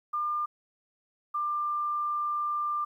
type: tone pair in turn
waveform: sine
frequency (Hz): 1200 / 1191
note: D6 / D6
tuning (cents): +37 / +24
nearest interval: unison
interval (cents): 13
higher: first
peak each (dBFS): -27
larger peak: neither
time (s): 0.13-0.46 / 1.34-2.85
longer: second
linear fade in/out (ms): 10
effects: 11-bit